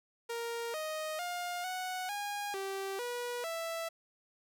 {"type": "tone with pitch steps", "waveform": "sawtooth", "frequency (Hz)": [466.6, 623, 708, 739, 818, 389.2, 485.3, 661], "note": ["A#4", "D#5", "F5", "F#5", "G#5", "G4", "B4", "E5"], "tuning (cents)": [2, 2, 23, -2, -26, -12, -30, 5], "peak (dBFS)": -32, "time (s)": [0.29, 3.89], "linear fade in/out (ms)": 10, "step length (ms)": 450, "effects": []}